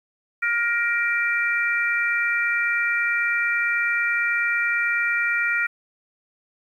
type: harmonic tone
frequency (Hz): 470.9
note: A#4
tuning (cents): +18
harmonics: 3 / 4 / 5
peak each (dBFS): -23 / -24 / -25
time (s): 0.42-5.67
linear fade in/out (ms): 10
effects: 9-bit